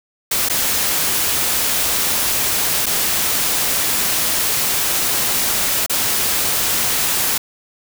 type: noise with dropouts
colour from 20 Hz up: white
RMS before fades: -18 dBFS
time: 0.31-7.38 s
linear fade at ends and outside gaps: 5 ms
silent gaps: 0.488-0.497 / 2.859-2.864 / 5.863-5.896 s
effects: none